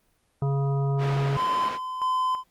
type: harmonic tone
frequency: 138.59 Hz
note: C#3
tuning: in tune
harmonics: 1 / 3 / 5 / 7 / 9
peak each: -22 / -32 / -36 / -39 / -41 dBFS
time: 0.42-1.37 s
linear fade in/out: 2 ms
type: band-pass noise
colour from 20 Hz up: pink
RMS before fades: -36 dBFS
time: 0.98-1.79 s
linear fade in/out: 50 ms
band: 260 to 2900 Hz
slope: 12 dB/octave
type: tone with tremolo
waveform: triangle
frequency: 1023 Hz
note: C6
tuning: 39 cents flat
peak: -20 dBFS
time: 1.35-2.44 s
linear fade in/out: 50 ms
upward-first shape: square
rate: 1.5 Hz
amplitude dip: 60%
effects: pink hiss -68 dBFS RMS until 2.5 s + Opus 32 kbps